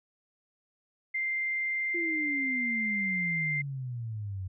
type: tone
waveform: sine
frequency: 2093 Hz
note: C7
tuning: in tune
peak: -28 dBFS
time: 1.14-3.62 s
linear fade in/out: 10 ms
type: exponential sweep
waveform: sine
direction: down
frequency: 349.2 to 91.4 Hz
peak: -33 dBFS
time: 1.94-4.48 s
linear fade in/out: 10 ms
effects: none